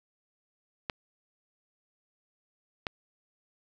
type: clicks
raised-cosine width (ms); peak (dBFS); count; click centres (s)
0.3; -15; 2; 0.898 / 2.868
effects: none